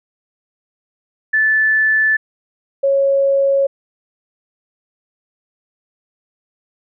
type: tone pair in turn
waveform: sine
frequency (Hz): 1748 / 550.6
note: A6 / C#5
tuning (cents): -12 / -12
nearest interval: octave + minor sixth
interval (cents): 2000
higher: first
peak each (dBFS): -11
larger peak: neither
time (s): 1.33-2.17 / 2.83-3.67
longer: neither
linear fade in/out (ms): 10
effects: none